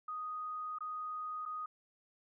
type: tone with dropouts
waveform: sine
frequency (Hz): 1244.5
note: D#6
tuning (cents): 0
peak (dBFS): -38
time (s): 0.08-1.66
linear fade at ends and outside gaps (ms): 5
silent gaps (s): 0.786-0.806 / 1.454-1.459
effects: none